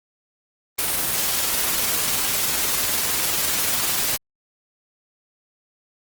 white noise with tremolo, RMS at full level -21 dBFS, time 0.78-4.17 s, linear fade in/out 10 ms, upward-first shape square, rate 20 Hz, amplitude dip 25%, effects Opus 24 kbps

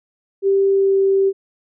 sine tone with pitch glide, 392 to 389.3 Hz, G4 to G4, 0 to -12 cents, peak -12 dBFS, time 0.42-1.33 s, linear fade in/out 50 ms, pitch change -12 cents, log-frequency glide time 0.7-0.97 s, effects none

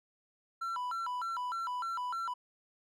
triangle tone with vibrato, 1158 Hz, D6, 25 cents flat, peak -32 dBFS, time 0.61-2.34 s, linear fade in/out 10 ms, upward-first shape square, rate 3.3 Hz, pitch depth 270 cents each way, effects none

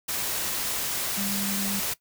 sine tone in noise, 199.2 Hz, G3, 28 cents sharp, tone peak -30 dBFS, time 1.17-1.8 s, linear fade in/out 10 ms, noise white, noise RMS -29 dBFS, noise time 0.08-1.94 s, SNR -4 dB, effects noise-tail reverb RT60 0.1 s tail -18 dB re dry

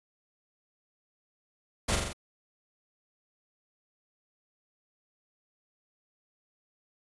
pink noise with echo, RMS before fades -28 dBFS, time 1.88-1.96 s, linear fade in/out 10 ms, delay 43 ms, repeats 4, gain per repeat -3 dB, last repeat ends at 2.132 s, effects resampled to 24000 Hz

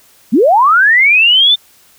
sine linear sweep, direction up, 184.7 to 3603 Hz, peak -5 dBFS, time 0.32-1.56 s, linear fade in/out 20 ms, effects white hiss -47 dBFS RMS until 1.98 s

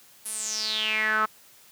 sawtooth tone with band-pass filter sweep, 216.6 Hz, A3, 27 cents flat, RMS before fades -27 dBFS, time 0.25-1.26 s, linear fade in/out 10 ms, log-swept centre 11000 to 1200 Hz, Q 7.4, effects white hiss -54 dBFS RMS until 1.71 s + high-pass 80 Hz 12 dB/octave

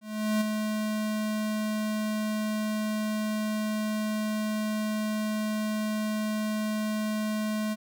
square tone with ADSR envelope, 214.4 Hz, A3, 45 cents flat, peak -23 dBFS, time 0.01-7.76 s, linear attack 400 ms, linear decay 13 ms, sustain -5 dB, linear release 36 ms, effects none

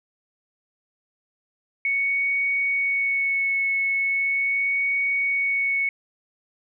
sine tone with vibrato, 2217 Hz, C#7, in tune, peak -20 dBFS, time 1.85-5.89 s, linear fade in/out 2 ms, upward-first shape sine, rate 0.39 Hz, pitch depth 13 cents each way, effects none

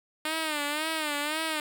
5% pulse tone with vibrato, 304.9 Hz, D#4, 35 cents flat, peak -17 dBFS, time 0.25-1.6 s, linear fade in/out 2 ms, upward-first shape sine, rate 1.9 Hz, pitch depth 95 cents each way, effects none

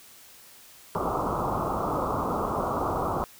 white low-pass noise, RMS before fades -28 dBFS, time 0.95-3.24 s, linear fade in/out 0 ms, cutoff 1300 Hz, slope 96 dB/octave, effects white hiss -51 dBFS RMS until 3.39 s

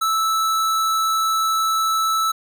square tone, 1313 Hz, E6, 7 cents flat, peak -18 dBFS, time 0.01-2.32 s, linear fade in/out 10 ms, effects none

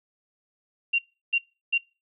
sine tone bursts, 2763 Hz, F7, 19 cents flat, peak -19 dBFS, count 3, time 0.93-1.781 s, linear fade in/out 10 ms, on 57 ms, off 340 ms, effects noise-tail reverb RT60 0.3 s tail -23 dB re dry

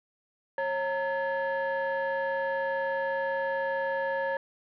sine tone cluster, 544 / 919 / 1707 Hz, C#5 / A#5 / G#6, -33 / -25 / +47 cents, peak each -28 / -32 / -32 dBFS, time 0.58-4.37 s, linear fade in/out 2 ms, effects tanh soft clip ceiling -22 dBFS

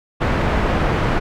pink low-pass noise, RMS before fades -18 dBFS, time 0.2-1.2 s, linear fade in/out 20 ms, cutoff 1800 Hz, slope 12 dB/octave, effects none

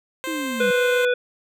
10% pulse tone with pitch glide, 523 to 519.7 Hz, C5 to C5, -1 to -12 cents, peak -19 dBFS, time 0.24-1.05 s, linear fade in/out 0 ms, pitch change -11 cents, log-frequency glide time 0.72-0.86 s
sine linear sweep, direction down, 333.3 to 185 Hz, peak -26 dBFS, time 0.27-0.71 s, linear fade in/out 5 ms
harmonic tone, 492.8 Hz, B4, 4 cents flat, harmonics 1 / 3 / 5 / 7, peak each -18 / -23 / -31 / -33 dBFS, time 0.6-1.14 s, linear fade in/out 5 ms
effects none

